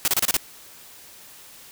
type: noise bursts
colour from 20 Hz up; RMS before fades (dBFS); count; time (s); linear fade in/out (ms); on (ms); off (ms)
white; -20; 6; 0.05-0.368; 0; 28; 30
effects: white hiss -46 dBFS RMS until 1.71 s